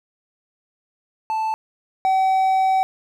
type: tone pair in turn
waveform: triangle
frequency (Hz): 879 / 762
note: A5 / G5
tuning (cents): -2 / -49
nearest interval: major second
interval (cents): 247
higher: first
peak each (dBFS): -18 / -13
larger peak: second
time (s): 1.3-1.54 / 2.05-2.83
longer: second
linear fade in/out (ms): 0
effects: none